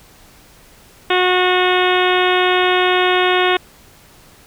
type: harmonic tone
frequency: 364.5 Hz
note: F#4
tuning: 26 cents flat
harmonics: 1 / 2 / 3 / 4 / 5 / 6 / 7 / 8 / 9 / 10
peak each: -16 / -19 / -21 / -22 / -23 / -24 / -24 / -25 / -26 / -26 dBFS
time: 1.1-3.57 s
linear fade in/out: 5 ms
effects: pink hiss -46 dBFS RMS until 4.46 s